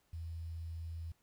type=tone with quantisation; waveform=sine; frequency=82.6 Hz; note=E2; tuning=4 cents sharp; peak=-40 dBFS; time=0.13-1.12 s; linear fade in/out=5 ms; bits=11; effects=pink hiss -75 dBFS RMS until 1.22 s